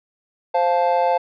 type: chord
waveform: triangle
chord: F major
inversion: second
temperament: just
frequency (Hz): 523.8 / 698.5 / 873.1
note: C5 / F5 / A5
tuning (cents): +2 / 0 / -14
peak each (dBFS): -18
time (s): 0.54-1.18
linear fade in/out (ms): 10
effects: resampled to 11025 Hz